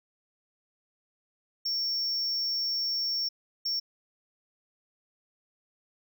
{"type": "tone bursts at uneven times", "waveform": "triangle", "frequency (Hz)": 5470, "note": "F8", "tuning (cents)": -37, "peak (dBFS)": -26, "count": 2, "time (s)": [[1.65, 3.29], [3.65, 3.8]], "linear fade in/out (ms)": 10, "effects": []}